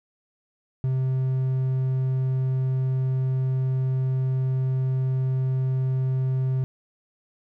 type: tone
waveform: triangle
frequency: 130.7 Hz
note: C3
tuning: 1 cent flat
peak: -19 dBFS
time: 0.84-6.64 s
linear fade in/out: 0 ms
effects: none